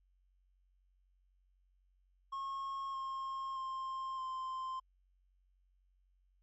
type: tone with pitch steps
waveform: triangle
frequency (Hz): 1086 / 1071.7 / 1057.5 / 1043.6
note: C#6 / C6 / C6 / C6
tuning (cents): -36 / +41 / +18 / -5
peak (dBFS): -36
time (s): 2.32-4.8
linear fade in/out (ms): 10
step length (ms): 620
effects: added 46 Hz sine -69 dBFS peak until 6.42 s + MP3 32 kbps